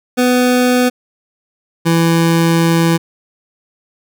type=tone pair in turn; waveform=25% pulse; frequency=249.2 / 166.32 Hz; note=B3 / E3; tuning=+16 / +16 cents; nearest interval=perfect fifth; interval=700 cents; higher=first; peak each=-6 dBFS; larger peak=neither; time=0.17-0.9 / 1.85-2.98 s; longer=second; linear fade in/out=20 ms; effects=none